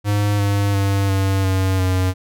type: tone with pitch steps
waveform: square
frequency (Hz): 102.9 / 100.78 / 98.71 / 96.68 / 94.69 / 92.74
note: G#2 / G2 / G2 / G2 / F#2 / F#2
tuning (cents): -16 / +48 / +13 / -23 / +41 / +5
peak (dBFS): -16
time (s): 0.04-2.14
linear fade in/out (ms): 50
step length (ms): 350
effects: none